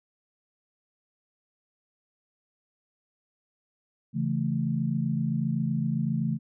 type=chord; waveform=sine; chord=A major; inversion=first; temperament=equal with one note detuned; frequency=138.59 / 166.34 / 220 Hz; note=C#3 / E3 / A3; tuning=0 / +16 / 0 cents; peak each=-29 dBFS; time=4.13-6.39 s; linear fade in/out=50 ms; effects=none